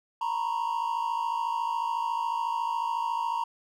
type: tone cluster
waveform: triangle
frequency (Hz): 923 / 977 / 1085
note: A#5 / B5 / C#6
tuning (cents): -17 / -19 / -37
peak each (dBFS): -27 / -30 / -35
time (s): 0.21-3.44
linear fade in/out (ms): 5
effects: none